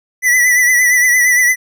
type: tone with vibrato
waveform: square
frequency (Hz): 1975.5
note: B6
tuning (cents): 0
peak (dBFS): -9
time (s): 0.22-1.56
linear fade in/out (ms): 50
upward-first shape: triangle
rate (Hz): 8.7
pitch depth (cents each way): 56
effects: none